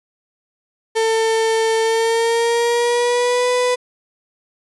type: tone with pitch glide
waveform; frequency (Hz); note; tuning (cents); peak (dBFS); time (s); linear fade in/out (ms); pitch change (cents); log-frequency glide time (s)
35% pulse; 447.5 to 496.5; A4 to B4; +29 to +9; -13; 0.95-3.76; 20; +180; 1.81-3.49
effects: resampled to 24000 Hz